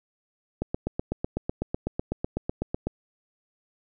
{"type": "click train", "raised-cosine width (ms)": 2, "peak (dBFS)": -13, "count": 19, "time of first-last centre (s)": [0.62, 2.87], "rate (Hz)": 8, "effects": []}